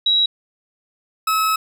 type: tone pair in turn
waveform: sine / 40% pulse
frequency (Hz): 3869 / 1291.1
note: B7 / E6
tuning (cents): -36 / -36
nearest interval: octave + perfect fifth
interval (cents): 1900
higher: first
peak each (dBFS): -13 / -15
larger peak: first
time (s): 0.06-0.26 / 1.27-1.56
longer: second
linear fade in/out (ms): 5
effects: none